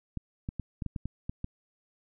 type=clicks; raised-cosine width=5 ms; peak=-21 dBFS; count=9; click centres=0.173 / 0.489 / 0.597 / 0.822 / 0.863 / 0.962 / 1.056 / 1.295 / 1.444 s; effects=none